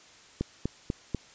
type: click train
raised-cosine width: 3 ms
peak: -15 dBFS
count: 4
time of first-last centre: 0.41-1.147 s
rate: 4.07 Hz
effects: white hiss -54 dBFS RMS until 1.34 s + resampled to 16000 Hz